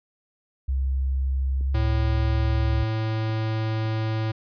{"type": "tone with pitch glide", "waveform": "sine", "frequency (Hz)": [66.4, 70.35], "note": ["C2", "C#2"], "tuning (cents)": [26, 26], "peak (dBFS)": -21, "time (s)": [0.68, 2.84], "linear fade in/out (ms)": 10, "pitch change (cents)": 100, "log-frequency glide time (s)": [1.66, 1.76]}
{"type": "click train", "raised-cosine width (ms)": 3, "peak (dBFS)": -30, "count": 5, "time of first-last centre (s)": [1.61, 3.857], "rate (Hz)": 1.78}
{"type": "tone", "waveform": "square", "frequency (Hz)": 110.2, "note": "A2", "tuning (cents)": 3, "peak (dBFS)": -24, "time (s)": [1.74, 4.32], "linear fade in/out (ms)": 10}
{"effects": ["resampled to 11025 Hz"]}